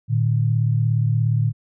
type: tone pair together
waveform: sine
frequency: 114 / 151.03 Hz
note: A#2 / D3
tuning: -38 / +49 cents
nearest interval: perfect fourth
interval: 487 cents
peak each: -17 / -22 dBFS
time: 0.08-1.53 s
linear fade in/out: 50 ms
effects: none